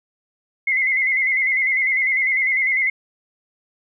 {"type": "tone with vibrato", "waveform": "sine", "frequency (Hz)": 2093, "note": "C7", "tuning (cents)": 0, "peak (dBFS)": -16, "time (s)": [0.67, 2.9], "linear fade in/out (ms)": 5, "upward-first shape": "square", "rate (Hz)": 10, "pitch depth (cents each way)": 52, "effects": []}